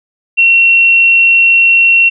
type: tone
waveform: sine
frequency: 2726 Hz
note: F7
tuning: 43 cents flat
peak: -4 dBFS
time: 0.37-2.1 s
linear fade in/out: 20 ms
effects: none